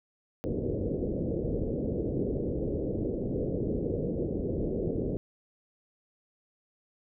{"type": "low-pass noise", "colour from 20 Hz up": "white", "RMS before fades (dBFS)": -31, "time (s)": [0.44, 5.17], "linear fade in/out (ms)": 0, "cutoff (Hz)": 510, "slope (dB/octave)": 48, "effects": []}